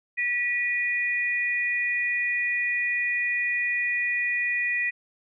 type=tone pair together; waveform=sine; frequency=1941.3 / 2454 Hz; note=B6 / D#7; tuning=-30 / -25 cents; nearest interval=major third; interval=405 cents; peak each=-25 / -27 dBFS; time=0.17-4.91 s; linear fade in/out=20 ms; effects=none